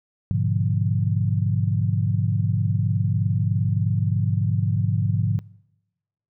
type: chord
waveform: sine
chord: G# diminished seventh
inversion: none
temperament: equal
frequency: 103.83 / 123.47 / 146.83 / 174.61 Hz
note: G#2 / B2 / D3 / F3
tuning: 0 / 0 / 0 / 0 cents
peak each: -22 / -26 / -26 / -27 dBFS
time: 0.31-5.39 s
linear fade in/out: 0 ms
effects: noise-tail reverb RT60 1.0 s tail -24 dB re dry